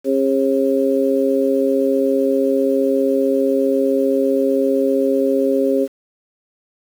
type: harmonic tone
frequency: 135.3 Hz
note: C#3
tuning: 42 cents flat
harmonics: 2 / 3 / 4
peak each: -18 / -18 / -18 dBFS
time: 0.04-5.88 s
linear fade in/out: 50 ms
effects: 7-bit